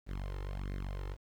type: tone with flanger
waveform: sawtooth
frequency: 47.76 Hz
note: G1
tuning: 44 cents flat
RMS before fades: -39 dBFS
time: 0.06-1.17 s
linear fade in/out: 50 ms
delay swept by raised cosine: 0.47 to 2.27 ms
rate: 1.5 Hz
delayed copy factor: +0.95
effects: low-pass 4000 Hz 12 dB/octave + 10-bit